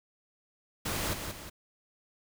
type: noise with echo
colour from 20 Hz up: pink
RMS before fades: -33 dBFS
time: 0.85-1.14 s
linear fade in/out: 10 ms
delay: 180 ms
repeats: 2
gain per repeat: -6 dB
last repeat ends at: 1.5 s
effects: none